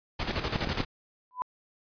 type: noise with tremolo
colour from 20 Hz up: pink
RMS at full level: -29 dBFS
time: 0.19-0.85 s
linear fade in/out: 10 ms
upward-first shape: square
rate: 12 Hz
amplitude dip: 60%
type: clicks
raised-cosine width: 3 ms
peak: -19 dBFS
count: 3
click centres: 0.559 / 0.673 / 0.804 s
type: tone with exponential growth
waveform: sine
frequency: 1000 Hz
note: B5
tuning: 21 cents sharp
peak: -23 dBFS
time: 1.31-1.42 s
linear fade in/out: 0 ms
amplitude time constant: 22 ms
effects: resampled to 11025 Hz

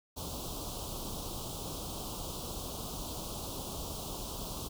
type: band-stop noise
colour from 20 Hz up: pink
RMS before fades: -40 dBFS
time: 0.16-4.69 s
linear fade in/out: 20 ms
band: 1200 to 3000 Hz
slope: 48 dB/octave
effects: none

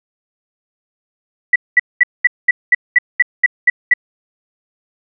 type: tone bursts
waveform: sine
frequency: 1962 Hz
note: B6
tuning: 12 cents flat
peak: -5 dBFS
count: 11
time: 1.53-3.938 s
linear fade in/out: 5 ms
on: 28 ms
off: 210 ms
effects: none

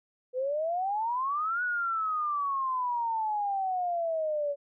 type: exponential two-way sweep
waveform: sine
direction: up then down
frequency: 493.9 to 1480 to 564 Hz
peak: -27 dBFS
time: 0.33-4.56 s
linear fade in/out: 50 ms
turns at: 1.63 s
effects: none

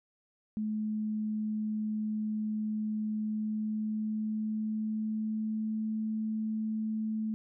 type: tone with pitch glide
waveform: sine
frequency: 214.6 to 218.1 Hz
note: A3 to A3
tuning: -43 to -15 cents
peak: -30 dBFS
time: 0.57-7.34 s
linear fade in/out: 0 ms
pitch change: +28 cents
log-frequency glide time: 3.21-5.96 s
effects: none

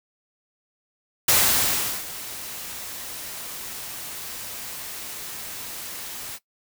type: noise with ADSR envelope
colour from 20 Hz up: white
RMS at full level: -17 dBFS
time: 1.28-6.39 s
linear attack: 6 ms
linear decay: 750 ms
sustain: -18 dB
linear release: 42 ms
effects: noise-tail reverb RT60 0.1 s tail -18 dB re dry

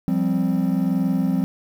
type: chord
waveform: triangle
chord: F suspended second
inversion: none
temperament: equal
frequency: 174.61 / 196 / 261.6 Hz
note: F3 / G3 / C4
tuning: 0 / 0 / 0 cents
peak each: -20 dBFS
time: 0.08-1.44 s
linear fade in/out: 0 ms
effects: tanh soft clip ceiling -9 dBFS + 8-bit

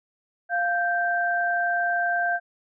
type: tone pair together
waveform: sine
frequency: 698.5 / 1568 Hz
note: F5 / G6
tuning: 0 / 0 cents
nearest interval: octave + major second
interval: 1400 cents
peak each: -24 dBFS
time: 0.49-2.4 s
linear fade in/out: 50 ms
effects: none

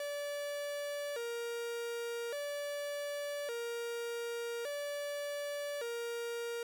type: tone with vibrato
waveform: 45% pulse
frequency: 521 Hz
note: C5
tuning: 7 cents flat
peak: -37 dBFS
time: 0-6.63 s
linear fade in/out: 2 ms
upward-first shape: square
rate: 0.43 Hz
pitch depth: 180 cents each way
effects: none

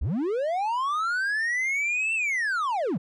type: linear two-way sweep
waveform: triangle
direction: up then down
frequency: 43.65 to 2700 to 129.7 Hz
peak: -22 dBFS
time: 0.01-2.98 s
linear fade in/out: 10 ms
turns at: 2.14 s
effects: resampled to 24000 Hz

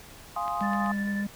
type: chord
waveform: sine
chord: F minor seventh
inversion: none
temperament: equal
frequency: 698.5 / 830.6 / 1046.5 / 1244.5 Hz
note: F5 / Ab5 / C6 / Eb6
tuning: 0 / 0 / 0 / 0 cents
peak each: -33 dBFS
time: 0.36-0.92 s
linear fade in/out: 5 ms
type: click train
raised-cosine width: 0.3 ms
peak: -25 dBFS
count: 4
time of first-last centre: 0.48-0.861 s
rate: 7.87 Hz
type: tone with vibrato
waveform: triangle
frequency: 202 Hz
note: G#3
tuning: 48 cents flat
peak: -25 dBFS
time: 0.61-1.27 s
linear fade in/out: 5 ms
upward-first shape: triangle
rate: 6.9 Hz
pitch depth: 9 cents each way
type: tone with tremolo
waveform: sine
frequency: 1760 Hz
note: A6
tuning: in tune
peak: -33 dBFS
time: 0.62-1.25 s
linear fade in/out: 20 ms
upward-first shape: square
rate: 11 Hz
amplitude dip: 40%
effects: pink hiss -48 dBFS RMS until 1.35 s

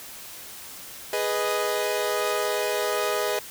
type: chord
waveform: sawtooth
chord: G# minor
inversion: none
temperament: equal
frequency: 415.3 / 493.9 / 622.3 Hz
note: G#4 / B4 / D#5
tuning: 0 / 0 / 0 cents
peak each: -24 / -25 / -24 dBFS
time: 1.13-3.39 s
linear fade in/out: 2 ms
effects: white hiss -41 dBFS RMS until 3.5 s

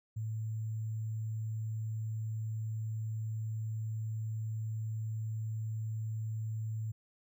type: tone with sample-and-hold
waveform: sine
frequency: 110 Hz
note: A2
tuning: in tune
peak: -34 dBFS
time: 0.16-6.92 s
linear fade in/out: 10 ms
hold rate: 7350 Hz
effects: none

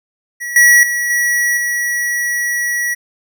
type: tone with level steps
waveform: square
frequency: 1929 Hz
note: B6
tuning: 41 cents flat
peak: -22 / -6 / -16 / -13 / -16 dBFS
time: 0.4-2.95 s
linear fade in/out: 20 ms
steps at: 0.56 / 0.83 / 1.1 / 1.57 s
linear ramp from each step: 2 ms
effects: none

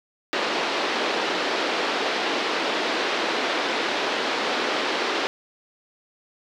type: band-pass noise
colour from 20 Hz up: pink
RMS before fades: -25 dBFS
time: 0.33-5.27 s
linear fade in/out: 0 ms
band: 300 to 4500 Hz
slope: 24 dB/octave
effects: none

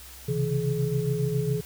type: tone cluster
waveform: sine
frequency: 130.6 / 137.9 / 162.9 / 423.6 Hz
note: C3 / C#3 / E3 / G#4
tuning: -3 / -9 / -20 / +34 cents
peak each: -29 dBFS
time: 0.28-1.61 s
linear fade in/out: 10 ms
effects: added 65 Hz sine -48 dBFS peak until 1.65 s + white hiss -46 dBFS RMS until 1.65 s

